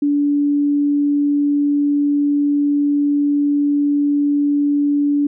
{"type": "tone", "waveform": "sine", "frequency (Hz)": 288.7, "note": "D4", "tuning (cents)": -30, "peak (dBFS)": -13, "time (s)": [0.02, 5.27], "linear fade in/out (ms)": 5, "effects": []}